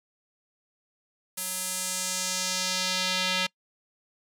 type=tone with band-pass filter sweep; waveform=square; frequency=185 Hz; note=F#3; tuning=in tune; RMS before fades=-29 dBFS; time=1.37-3.47 s; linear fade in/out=10 ms; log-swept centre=11000 to 3300 Hz; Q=1.5; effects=noise-tail reverb RT60 0.1 s tail -25 dB re dry